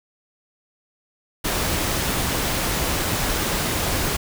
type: noise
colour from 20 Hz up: pink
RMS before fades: -23 dBFS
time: 1.44-4.17 s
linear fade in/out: 10 ms
effects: none